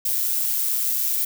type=noise with amplitude modulation; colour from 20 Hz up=violet; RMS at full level=-21 dBFS; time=0.05-1.25 s; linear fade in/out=5 ms; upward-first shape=sine; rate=125 Hz; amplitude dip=40%; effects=none